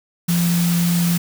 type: tone in noise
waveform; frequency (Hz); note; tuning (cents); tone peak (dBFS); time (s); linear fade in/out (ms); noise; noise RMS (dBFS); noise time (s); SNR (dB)
sine; 172.3; F3; -23; -15; 0.28-1.18; 10; white; -26; 0.28-1.18; +8
effects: none